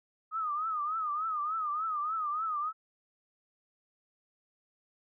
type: tone with vibrato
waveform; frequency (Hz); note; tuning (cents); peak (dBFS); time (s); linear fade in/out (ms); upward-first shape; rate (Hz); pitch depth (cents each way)
sine; 1244.5; D#6; 0; -30; 0.31-2.73; 50; triangle; 3.4; 130
effects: none